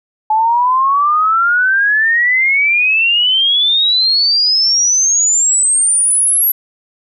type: exponential sweep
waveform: sine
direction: up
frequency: 855 to 11740 Hz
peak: -9 dBFS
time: 0.3-6.52 s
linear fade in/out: 5 ms
effects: none